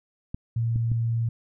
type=clicks; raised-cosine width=5 ms; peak=-19 dBFS; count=3; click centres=0.345 / 0.76 / 0.917 s
type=tone; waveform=sine; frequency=115.5 Hz; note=A#2; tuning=16 cents flat; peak=-22 dBFS; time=0.56-1.29 s; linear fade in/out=5 ms
effects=none